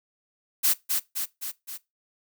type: noise with echo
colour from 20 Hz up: blue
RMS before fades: -21 dBFS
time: 0.63-0.74 s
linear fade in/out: 20 ms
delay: 260 ms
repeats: 4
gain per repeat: -4 dB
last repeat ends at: 1.78 s
effects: noise-tail reverb RT60 0.2 s tail -20 dB re dry